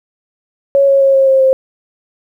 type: tone with pitch steps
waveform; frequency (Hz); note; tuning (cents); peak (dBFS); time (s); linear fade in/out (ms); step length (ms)
sine; 554.4 / 549 / 543.6 / 538.3 / 533 / 527.8; C#5 / C#5 / C#5 / C5 / C5 / C5; 0 / -17 / -34 / +49 / +32 / +15; -6; 0.75-1.53; 0; 130
effects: 8-bit